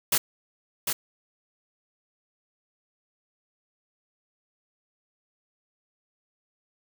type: noise with echo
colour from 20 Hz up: white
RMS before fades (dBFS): -22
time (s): 0.12-0.18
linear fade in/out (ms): 5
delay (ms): 750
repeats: 1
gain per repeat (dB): -5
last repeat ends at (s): 0.93
effects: none